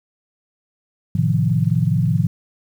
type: chord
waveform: sine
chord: F dominant seventh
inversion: first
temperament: equal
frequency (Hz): 110 / 130.81 / 155.56 / 174.61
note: A2 / C3 / Eb3 / F3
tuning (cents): 0 / 0 / 0 / 0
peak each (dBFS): -20 / -21 / -19 / -21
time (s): 1.15-2.27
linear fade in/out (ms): 5
effects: 8-bit